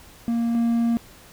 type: tone pair in turn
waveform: triangle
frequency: 233.1 / 233.1 Hz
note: A#3 / A#3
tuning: 0 / 0 cents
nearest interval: unison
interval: 0 cents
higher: neither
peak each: -18 / -16 dBFS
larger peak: second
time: 0.28-0.55 / 0.55-0.97 s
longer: second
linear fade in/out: 0 ms
effects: pink hiss -48 dBFS RMS until 1.32 s